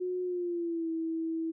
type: tone with pitch glide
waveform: sine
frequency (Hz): 363.5 to 325.7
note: F#4 to E4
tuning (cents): -31 to -21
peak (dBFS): -30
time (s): 0-1.52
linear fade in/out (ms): 20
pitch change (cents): -190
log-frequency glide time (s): 0.23-0.9
effects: none